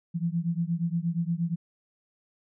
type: beating tone pair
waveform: sine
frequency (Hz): 165.6 / 174.1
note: E3 / F3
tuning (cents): +8 / -5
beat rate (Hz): 8.5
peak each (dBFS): -28 / -29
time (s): 0.14-1.56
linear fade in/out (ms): 20
effects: none